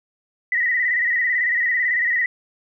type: tone with vibrato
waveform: sine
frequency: 1935 Hz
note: B6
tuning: 36 cents flat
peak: -17 dBFS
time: 0.52-2.26 s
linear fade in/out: 2 ms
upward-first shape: square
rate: 18 Hz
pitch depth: 54 cents each way
effects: none